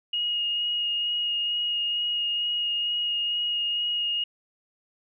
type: tone with vibrato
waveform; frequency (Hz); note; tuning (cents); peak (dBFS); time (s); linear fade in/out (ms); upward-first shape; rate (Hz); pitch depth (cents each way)
sine; 2870; F7; +47; -24; 0.13-4.24; 5; sine; 2.2; 11
effects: none

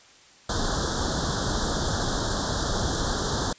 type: band-stop noise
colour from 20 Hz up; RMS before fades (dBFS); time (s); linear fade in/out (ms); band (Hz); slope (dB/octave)
pink; -26; 0.49-3.53; 5; 1700 to 3300; 96
effects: white hiss -53 dBFS RMS until 3.58 s + resampled to 16000 Hz

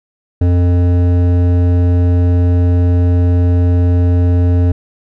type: tone with hard clipping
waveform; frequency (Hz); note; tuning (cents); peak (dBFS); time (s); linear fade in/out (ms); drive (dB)
sine; 88.2; F2; +18; -10; 0.41-4.72; 5; 12
effects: none

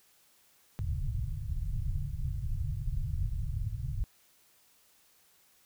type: low-pass noise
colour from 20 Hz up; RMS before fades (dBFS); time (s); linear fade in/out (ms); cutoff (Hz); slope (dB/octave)
pink; -33; 0.79-4.04; 0; 150; 96
effects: white hiss -65 dBFS RMS until 5.65 s

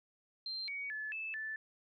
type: tone with pitch steps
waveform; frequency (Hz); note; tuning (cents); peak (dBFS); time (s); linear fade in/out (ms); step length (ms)
sine; 4152 / 2248 / 1726 / 2625 / 1754; C8 / C#7 / A6 / E7 / A6; -14 / +24 / -34 / -8 / -6; -38; 0.46-1.56; 2; 220
effects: none

